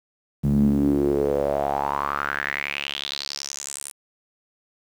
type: tone with band-pass filter sweep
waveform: sawtooth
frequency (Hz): 70.8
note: C#2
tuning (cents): +37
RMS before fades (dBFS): -24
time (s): 0.43-3.92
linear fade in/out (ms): 20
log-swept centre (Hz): 170 to 9800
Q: 5.7
effects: 8-bit